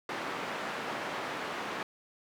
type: band-pass noise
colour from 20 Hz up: white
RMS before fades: -37 dBFS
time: 0.09-1.83 s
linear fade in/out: 2 ms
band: 210 to 1600 Hz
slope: 12 dB/octave
effects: none